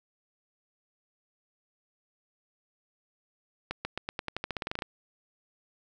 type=accelerating click train; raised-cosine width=0.3 ms; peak=-16 dBFS; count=16; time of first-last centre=3.71-4.822 s; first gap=140 ms; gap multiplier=0.9; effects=none